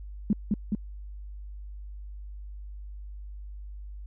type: tone with echo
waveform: sine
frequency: 207.7 Hz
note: G#3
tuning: in tune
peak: -19 dBFS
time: 0.3-0.33 s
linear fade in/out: 2 ms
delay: 210 ms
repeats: 2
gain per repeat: -2 dB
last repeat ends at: 0.75 s
effects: added 50 Hz sine -38 dBFS peak until 4.06 s